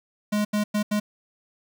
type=tone bursts at uneven times; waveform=square; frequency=209.1 Hz; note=G#3; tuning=12 cents sharp; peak=-22 dBFS; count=4; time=0.32-0.45 / 0.53-0.64 / 0.74-0.83 / 0.91-1 s; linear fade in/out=10 ms; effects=8-bit